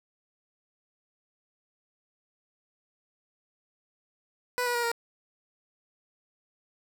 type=tone with pitch steps; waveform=15% pulse; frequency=494.1 / 485.1 / 476.2 / 467.4 Hz; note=B4 / B4 / A#4 / A#4; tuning=+1 / -31 / +37 / +5 cents; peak=-20 dBFS; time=4.58-4.916 s; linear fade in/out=0 ms; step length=84 ms; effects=none